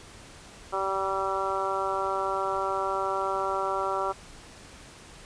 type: harmonic tone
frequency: 193.1 Hz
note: G3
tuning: 26 cents flat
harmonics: 2 / 3 / 4 / 5 / 6 / 7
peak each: -33 / -33 / -33 / -33 / -33 / -33 dBFS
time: 0.72-4.13 s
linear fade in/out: 20 ms
effects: pink hiss -48 dBFS RMS until 5.25 s + resampled to 22050 Hz